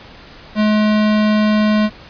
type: tone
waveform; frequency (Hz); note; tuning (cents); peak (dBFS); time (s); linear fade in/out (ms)
square; 212.8; G#3; +42; -12; 0.55-1.9; 50
effects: pink hiss -39 dBFS RMS until 2.09 s + resampled to 11025 Hz